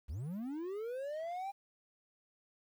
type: linear sweep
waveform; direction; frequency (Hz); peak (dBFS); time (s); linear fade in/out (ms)
triangle; up; 56.8 to 804; -36; 0.08-1.52; 20
effects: 11-bit